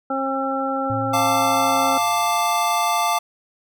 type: harmonic tone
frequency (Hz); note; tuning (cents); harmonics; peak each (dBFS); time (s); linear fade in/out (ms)
268.8; C4; +47; 1 / 2 / 3 / 5; -26 / -26 / -26 / -26; 0.1-1.98; 5
type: tone with exponential decay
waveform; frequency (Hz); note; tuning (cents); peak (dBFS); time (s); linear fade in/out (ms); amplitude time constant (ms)
sine; 112.9; A2; +45; -24; 0.9-2.84; 0; 420
type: chord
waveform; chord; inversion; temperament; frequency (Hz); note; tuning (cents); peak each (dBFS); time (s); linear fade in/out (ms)
square; D minor; first; equal; 698.5 / 880 / 1174.7; F5 / A5 / D6; 0 / 0 / 0; -23; 1.13-3.19; 10
effects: none